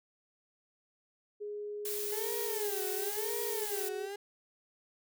sine tone, 415.3 Hz, G#4, in tune, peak -37 dBFS, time 1.4-4.08 s, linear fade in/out 20 ms
blue noise, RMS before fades -38 dBFS, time 1.85-3.89 s, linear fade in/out 5 ms
35% pulse tone with vibrato, 420 Hz, G#4, 19 cents sharp, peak -37 dBFS, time 2.12-4.16 s, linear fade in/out 5 ms, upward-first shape sine, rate 0.97 Hz, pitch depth 210 cents each way
effects none

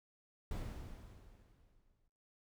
brown noise with exponential decay, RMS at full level -39 dBFS, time 0.51-2.08 s, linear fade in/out 2 ms, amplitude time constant 340 ms, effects noise-tail reverb RT60 0.7 s tail -21 dB re dry

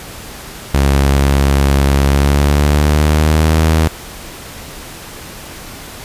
sawtooth tone with pitch glide, 69.3 to 79.6 Hz, C#2 to D#2, 0 to +40 cents, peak -5 dBFS, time 0.74-3.88 s, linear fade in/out 5 ms, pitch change +240 cents, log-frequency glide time 2.06-3.61 s, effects pink hiss -31 dBFS RMS until 6.04 s + resampled to 32000 Hz

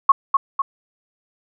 sine tone with echo, 1100 Hz, C#6, 14 cents flat, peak -6 dBFS, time 0.09-0.12 s, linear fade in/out 5 ms, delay 250 ms, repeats 2, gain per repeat -5 dB, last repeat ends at 0.62 s, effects none

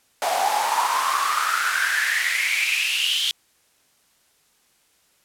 pink noise with high-pass filter sweep, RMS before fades -22 dBFS, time 0.22-3.31 s, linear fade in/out 0 ms, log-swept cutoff 690 to 3300 Hz, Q 8.7, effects white hiss -62 dBFS RMS until 5.24 s + low-pass 12000 Hz 12 dB/octave

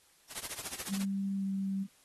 white noise with tremolo, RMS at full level -36 dBFS, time 0.29-1.06 s, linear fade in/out 50 ms, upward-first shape triangle, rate 14 Hz, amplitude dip 100%
sine tone with pitch glide, 196 to 194.08 Hz, G3 to G3, 0 to -17 cents, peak -31 dBFS, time 0.88-1.87 s, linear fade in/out 50 ms, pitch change -17 cents, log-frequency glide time 1.37-1.44 s
effects white hiss -65 dBFS RMS until 2.04 s + AAC 32 kbps

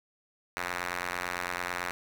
5% pulse ring-modulated tone, 89 Hz, F2, 33 cents sharp, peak -18 dBFS, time 0.57-1.91 s, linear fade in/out 0 ms, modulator 1370 Hz, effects none

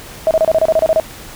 sine tone bursts, 640 Hz, D#5, 49 cents sharp, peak -8 dBFS, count 11, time 0.27-0.999 s, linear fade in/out 0 ms, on 39 ms, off 30 ms, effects pink hiss -34 dBFS RMS until 1.35 s

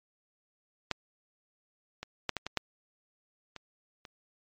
clicks, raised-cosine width 0.2 ms, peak -11 / -21 / -11 / -14 / -17 / -10 / -24 / -28 dBFS, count 8, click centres 0.913 / 2.03 / 2.293 / 2.367 / 2.466 / 2.573 / 3.563 / 4.052 s, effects low-pass 6000 Hz 12 dB/octave + MP3 64 kbps

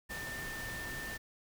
sine tone in noise, 1794 Hz, A6, 33 cents sharp, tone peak -41 dBFS, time 0.09-1.18 s, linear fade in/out 20 ms, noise pink, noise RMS -44 dBFS, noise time 0.09-1.18 s, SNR 0 dB, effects none

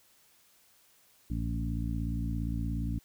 harmonic tone with a mistuned harmonic, 57.2 Hz, A#1, 32 cents flat, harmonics 1 / 2 / 3 / 4 / 5, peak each -33 / -36 / -38 / -39 / -40 dBFS, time 1.3-2.99 s, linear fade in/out 5 ms, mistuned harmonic 1, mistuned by +50 cents, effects white hiss -64 dBFS RMS until 3.04 s

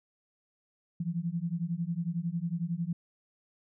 sine beating tone pair, 164.5 / 175.5 Hz, E3 / F3, -3 / +9 cents, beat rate 11 Hz, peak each -33 / -33 dBFS, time 1-2.93 s, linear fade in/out 5 ms, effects none

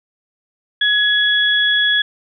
sine tone pair together, 1680 / 3366 Hz, G#6 / G#7, +19 / +23 cents, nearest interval octave, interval 1204 cents, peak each -15 dBFS, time 0.81-2.02 s, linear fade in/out 5 ms, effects none

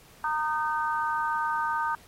harmonic tone, 307.2 Hz, D#4, 22 cents flat, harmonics 3 / 4 / 5, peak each -28 / -30 / -32 dBFS, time 0.24-1.95 s, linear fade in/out 2 ms, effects pink hiss -55 dBFS RMS until 2.07 s + AAC 48 kbps

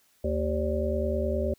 harmonic tone with a mistuned harmonic, 76.8 Hz, D#2, 22 cents flat, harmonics 1 / 3 / 5 / 7 / 8, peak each -29 / -33 / -32 / -33 / -31 dBFS, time 0.24-1.54 s, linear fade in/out 5 ms, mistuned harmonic 8, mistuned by -78 cents, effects white hiss -65 dBFS RMS until 1.58 s

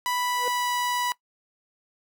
sawtooth tone with pitch glide, 987.8 to 982.1 Hz, B5 to B5, 0 to -10 cents, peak -21 dBFS, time 0.06-1.12 s, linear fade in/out 0 ms, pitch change -10 cents, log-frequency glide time 0.18-0.7 s
triangle tone with exponential growth, 493.9 Hz, B4, in tune, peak -23 dBFS, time 0.31-0.48 s, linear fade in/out 1 ms, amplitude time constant 35 ms
effects noise-tail reverb RT60 0.1 s tail -20 dB re dry

